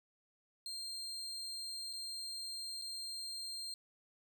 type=tone with dropouts; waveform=35% pulse; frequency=4186 Hz; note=C8; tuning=in tune; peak=-40 dBFS; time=0.66-3.74 s; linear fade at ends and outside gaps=1 ms; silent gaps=1.929-1.934 / 2.815-2.82 s; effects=none

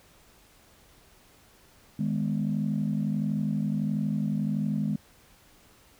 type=chord; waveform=sine; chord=G# minor; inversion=second; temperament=just; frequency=155.74 / 207.7 / 249.2 Hz; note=D#3 / G#3 / B3; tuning=+2 / 0 / +16 cents; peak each=-29 / -27 / -32 dBFS; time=1.99-4.96 s; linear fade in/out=5 ms; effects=tanh soft clip ceiling -18 dBFS + pink hiss -58 dBFS RMS until 5.99 s

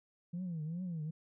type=tone with vibrato; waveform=sine; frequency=167.9 Hz; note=E3; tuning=32 cents sharp; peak=-35 dBFS; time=0.33-1.11 s; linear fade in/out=10 ms; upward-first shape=triangle; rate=2.5 Hz; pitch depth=200 cents each way; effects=tanh soft clip ceiling -34 dBFS

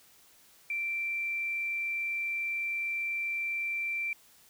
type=tone; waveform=sine; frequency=2349 Hz; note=D7; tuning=in tune; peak=-30 dBFS; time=0.7-4.13 s; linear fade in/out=2 ms; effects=white hiss -60 dBFS RMS until 4.49 s

